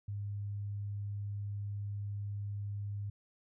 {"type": "tone", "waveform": "sine", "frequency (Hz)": 101.8, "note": "G#2", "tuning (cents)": -34, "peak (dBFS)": -36, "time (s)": [0.08, 3.1], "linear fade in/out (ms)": 5, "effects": []}